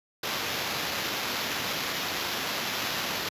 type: noise with sample-and-hold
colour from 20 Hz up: violet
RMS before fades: -31 dBFS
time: 0.23-3.29 s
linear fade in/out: 5 ms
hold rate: 8820 Hz
effects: high-pass 100 Hz 12 dB/octave + resampled to 32000 Hz